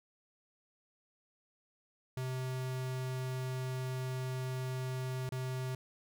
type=tone with dropouts; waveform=square; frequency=129.2 Hz; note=C3; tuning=21 cents flat; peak=-36 dBFS; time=2.17-5.75 s; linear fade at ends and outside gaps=2 ms; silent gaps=5.291-5.321 s; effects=none